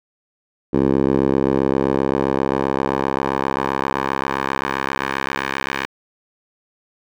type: tone with band-pass filter sweep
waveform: 10% pulse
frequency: 67.6 Hz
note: C#2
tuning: 43 cents flat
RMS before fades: -20 dBFS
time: 0.73-5.86 s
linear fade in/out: 10 ms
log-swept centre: 350 to 1900 Hz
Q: 1.2
effects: none